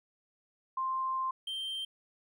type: tone pair in turn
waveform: sine / triangle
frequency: 1049 / 3143 Hz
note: C6 / G7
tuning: +4 / +4 cents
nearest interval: octave + perfect fifth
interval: 1900 cents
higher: second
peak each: -30 / -33 dBFS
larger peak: first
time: 0.77-1.31 / 1.47-1.85 s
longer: first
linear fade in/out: 5 ms
effects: none